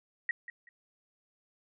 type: tone with echo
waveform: sine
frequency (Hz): 1900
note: A#6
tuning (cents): +33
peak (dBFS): -27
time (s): 0.29-0.31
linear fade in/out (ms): 2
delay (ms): 190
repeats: 2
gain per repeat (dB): -13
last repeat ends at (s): 0.69
effects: none